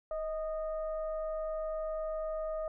sine tone with frequency modulation, 630 Hz, D#5, 21 cents sharp, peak -33 dBFS, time 0.11-2.68 s, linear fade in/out 2 ms, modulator 606 Hz, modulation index 0.5, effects none

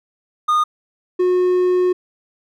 triangle tone pair in turn, 1226 / 363 Hz, D#6 / F#4, -26 / -33 cents, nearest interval octave + major sixth, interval 2107 cents, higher first, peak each -11 dBFS, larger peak neither, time 0.48-0.64 / 1.19-1.93 s, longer second, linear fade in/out 10 ms, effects none

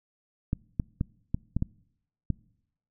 clicks, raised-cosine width 5 ms, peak -14 dBFS, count 7, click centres 0.531 / 0.798 / 1.011 / 1.345 / 1.566 / 1.624 / 2.303 s, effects noise-tail reverb RT60 0.8 s tail -25 dB re dry

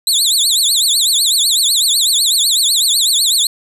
25% pulse tone with vibrato, 3884 Hz, B7, 30 cents flat, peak -6 dBFS, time 0.07-3.47 s, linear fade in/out 2 ms, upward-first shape triangle, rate 8 Hz, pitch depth 280 cents each way, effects none

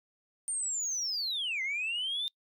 sine linear two-way sweep, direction down then up, 8950 to 2034 to 3649 Hz, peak -29 dBFS, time 0.48-2.28 s, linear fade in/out 0 ms, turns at 1.62 s, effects noise-tail reverb RT60 0.1 s tail -26 dB re dry + tanh soft clip ceiling -28 dBFS

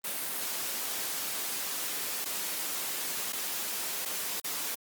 white noise with dropouts, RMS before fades -34 dBFS, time 0.04-4.75 s, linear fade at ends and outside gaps 5 ms, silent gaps 2.247-2.256 / 3.324-3.33 / 4.052-4.057 / 4.401-4.442 s, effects high-pass 200 Hz 12 dB/octave + Opus 32 kbps

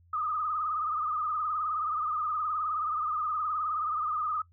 sine tone with vibrato, 1237 Hz, D#6, 10 cents flat, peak -28 dBFS, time 0.13-4.42 s, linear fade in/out 5 ms, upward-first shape triangle, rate 19 Hz, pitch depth 92 cents each way, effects noise-tail reverb RT60 0.1 s tail -18 dB re dry + added 86 Hz sine -58 dBFS peak until 4.52 s

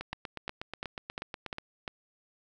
two click trains, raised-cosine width 0.3 ms, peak -21 / -19 dBFS, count 14 / 6, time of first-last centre 0.01-1.584 / 0.13-1.878 s, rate 8.26 / 2.86 Hz, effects none

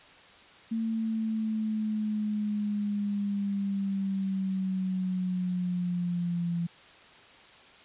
sine linear sweep, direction down, 226 to 170 Hz, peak -27 dBFS, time 0.71-6.67 s, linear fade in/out 10 ms, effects white hiss -53 dBFS RMS until 7.84 s + resampled to 8000 Hz

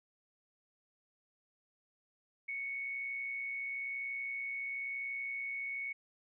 sine tone with amplitude modulation, 2217 Hz, C#7, in tune, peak -35 dBFS, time 2.48-5.93 s, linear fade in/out 10 ms, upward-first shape sine, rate 121 Hz, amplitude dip 35%, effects none

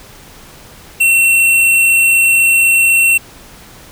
square tone, 2714 Hz, E7, 50 cents sharp, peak -8 dBFS, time 1-3.18 s, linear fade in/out 10 ms, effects pink hiss -38 dBFS RMS until 3.91 s

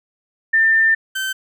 sine / 30% pulse tone pair in turn, 1794 / 1544.5 Hz, A6 / G6, +33 / -26 cents, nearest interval minor third, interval 259 cents, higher first, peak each -11 / -18 dBFS, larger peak first, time 0.53-0.95 / 1.15-1.33 s, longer first, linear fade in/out 10 ms, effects none

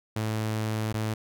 sawtooth tone with dropouts, 109.1 Hz, A2, 14 cents flat, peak -23 dBFS, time 0.16-1.14 s, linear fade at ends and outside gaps 5 ms, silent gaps 0.927-0.941 s, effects none

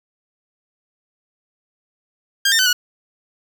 15% pulse tone with pitch steps, 1605 / 1814 / 1518 / 1458 Hz, G6 / A#6 / F#6 / F#6, +40 / -48 / +44 / -26 cents, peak -7 dBFS, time 2.45-2.73 s, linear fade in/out 5 ms, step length 70 ms, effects none

